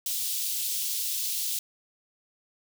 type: high-pass noise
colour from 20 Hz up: white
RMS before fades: -30 dBFS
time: 0.06-1.59 s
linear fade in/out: 2 ms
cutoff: 3200 Hz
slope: 24 dB/octave
effects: none